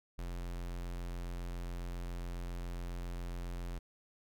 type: tone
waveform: square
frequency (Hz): 43.65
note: F1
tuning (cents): 0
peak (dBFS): -39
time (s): 0.18-3.79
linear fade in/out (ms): 10
effects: none